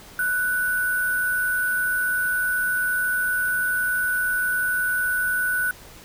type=tone with sample-and-hold; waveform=sine; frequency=1484 Hz; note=F#6; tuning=5 cents sharp; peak=-20 dBFS; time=0.19-5.71 s; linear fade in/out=2 ms; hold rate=11025 Hz; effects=pink hiss -45 dBFS RMS until 6.04 s